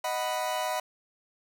40% pulse chord, B major, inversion first, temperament equal, 622.3 / 740 / 987.8 Hz, D#5 / F#5 / B5, 0 / 0 / 0 cents, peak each -32 dBFS, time 0.04-0.8 s, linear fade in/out 5 ms, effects none

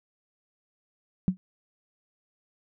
sine tone with exponential decay, 185 Hz, F#3, in tune, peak -15 dBFS, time 1.28-1.37 s, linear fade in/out 0 ms, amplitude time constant 19 ms, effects none

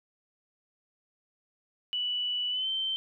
sine tone with pitch glide, 2960 to 3107 Hz, F#7 to G7, 0 to -16 cents, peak -28 dBFS, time 1.93-2.96 s, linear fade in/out 0 ms, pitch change +84 cents, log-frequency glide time 2.5-2.69 s, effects none

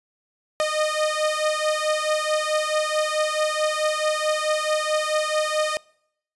sawtooth beating tone pair, 612 / 616.6 Hz, D#5 / D#5, -29 / -16 cents, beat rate 4.6 Hz, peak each -20 dBFS, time 0.6-5.77 s, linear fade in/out 0 ms, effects noise-tail reverb RT60 0.7 s tail -25 dB re dry + resampled to 24000 Hz

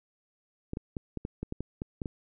clicks, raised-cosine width 3 ms, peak -21 dBFS, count 11, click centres 0.734 / 0.771 / 0.968 / 1.173 / 1.251 / 1.43 / 1.524 / 1.606 / 1.819 / 2.018 / 2.058 s, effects none

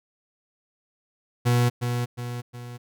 40% pulse tone with echo, 121.4 Hz, B2, 29 cents flat, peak -17 dBFS, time 1.45-1.7 s, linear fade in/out 20 ms, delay 360 ms, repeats 3, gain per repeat -6 dB, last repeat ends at 2.78 s, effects none

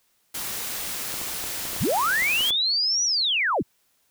white noise, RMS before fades -31 dBFS, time 0.34-2.51 s, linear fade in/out 10 ms
clicks, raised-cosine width 1 ms, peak -23 dBFS, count 9, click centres 1.141 / 1.215 / 1.44 / 1.653 / 1.732 / 1.764 / 2.222 / 2.408 / 2.507 s
sine linear two-way sweep, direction up then down, 38.89 to 5930 to 38.89 Hz, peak -20 dBFS, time 1.8-3.63 s, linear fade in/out 20 ms, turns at 3.04 s
effects white hiss -67 dBFS RMS until 4.1 s

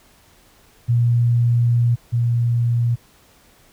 sine tone pair in turn, 119.1 / 118.64 Hz, A#2 / A#2, +38 / +31 cents, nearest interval unison, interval 7 cents, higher first, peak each -13 / -15 dBFS, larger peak first, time 0.88-1.96 / 2.12-2.96 s, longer first, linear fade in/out 20 ms, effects pink hiss -53 dBFS RMS until 3.72 s

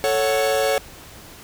45% pulse chord, F# minor, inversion first, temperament equal, 440 / 554.4 / 740 Hz, A4 / C#5 / F#5, 0 / 0 / 0 cents, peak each -23 / -20 / -25 dBFS, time 0.04-0.78 s, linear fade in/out 0 ms, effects pink hiss -42 dBFS RMS until 1.43 s

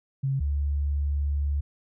sine tone pair in turn, 135.7 / 71.74 Hz, C#3 / D2, -36 / -40 cents, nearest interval major seventh, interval 1104 cents, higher first, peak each -23 dBFS, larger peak neither, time 0.23-0.4 / 0.4-1.61 s, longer second, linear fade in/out 10 ms, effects none

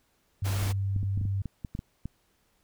sine tone, 97.9 Hz, G2, 2 cents flat, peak -26 dBFS, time 0.42-1.42 s, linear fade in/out 5 ms
pink noise, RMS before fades -36 dBFS, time 0.44-0.73 s, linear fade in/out 20 ms
clicks, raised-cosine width 5 ms, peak -22 dBFS, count 10, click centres 0.963 / 1.031 / 1.176 / 1.213 / 1.253 / 1.457 / 1.648 / 1.751 / 1.791 / 2.056 s
effects pink hiss -70 dBFS RMS until 2.63 s

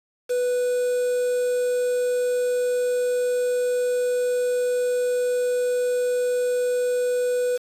triangle tone with quantisation, 493.9 Hz, B4, in tune, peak -18 dBFS, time 0.29-7.58 s, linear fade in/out 20 ms, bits 6, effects resampled to 32000 Hz

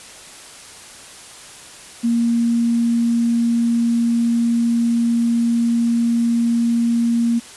sine tone with quantisation, 233.9 Hz, A#3, 6 cents sharp, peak -14 dBFS, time 2.03-7.4 s, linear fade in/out 20 ms, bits 7, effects white hiss -39 dBFS RMS until 7.56 s + resampled to 24000 Hz

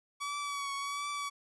sawtooth tone with vibrato, 1136 Hz, C#6, 42 cents sharp, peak -31 dBFS, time 0.2-1.3 s, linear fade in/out 20 ms, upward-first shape triangle, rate 1.4 Hz, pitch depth 40 cents each way, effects resampled to 24000 Hz

